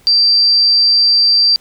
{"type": "tone with amplitude modulation", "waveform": "sine", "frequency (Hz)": 4699, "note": "D8", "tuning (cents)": 0, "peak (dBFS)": -6, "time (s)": [0.07, 1.56], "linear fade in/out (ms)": 0, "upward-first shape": "sine", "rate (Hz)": 210, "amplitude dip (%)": 30, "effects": ["pink hiss -49 dBFS RMS until 1.6 s"]}